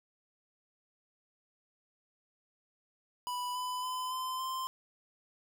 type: tone with pitch steps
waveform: square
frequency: 987.8 / 1001 / 1014.4 / 1028 / 1041.7 Hz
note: B5 / B5 / B5 / C6 / C6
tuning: 0 / +23 / +46 / -31 / -8 cents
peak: -35 dBFS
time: 3.27-4.67 s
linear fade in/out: 0 ms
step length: 280 ms
effects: none